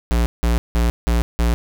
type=tone bursts; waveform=square; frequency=58.4 Hz; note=A#1; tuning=4 cents sharp; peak=-15 dBFS; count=5; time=0.11-1.54 s; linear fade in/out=0 ms; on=150 ms; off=170 ms; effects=none